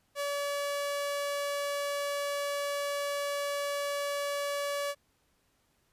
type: tone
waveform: sawtooth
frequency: 571 Hz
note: D5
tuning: 49 cents flat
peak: -27 dBFS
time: 0.15-4.95 s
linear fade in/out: 50 ms
effects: pink hiss -72 dBFS RMS until 5.92 s + resampled to 32000 Hz